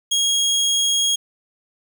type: tone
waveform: 25% pulse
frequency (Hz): 3284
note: G#7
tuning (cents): -20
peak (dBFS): -13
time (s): 0.11-1.16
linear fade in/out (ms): 10
effects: none